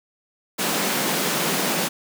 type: high-pass noise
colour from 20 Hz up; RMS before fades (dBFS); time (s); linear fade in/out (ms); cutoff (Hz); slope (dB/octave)
pink; -23; 0.58-1.89; 20; 160; 48
effects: none